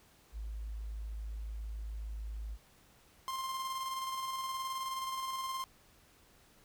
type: tone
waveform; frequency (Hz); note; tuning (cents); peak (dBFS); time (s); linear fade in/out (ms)
sine; 53.6; A1; -45; -38; 0.32-2.58; 50
type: tone with tremolo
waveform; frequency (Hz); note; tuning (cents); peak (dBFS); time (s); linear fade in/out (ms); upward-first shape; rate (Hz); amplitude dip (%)
45% pulse; 1053; C6; +11; -35; 3.28-5.64; 0; square; 19; 30
effects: pink hiss -64 dBFS RMS until 6.64 s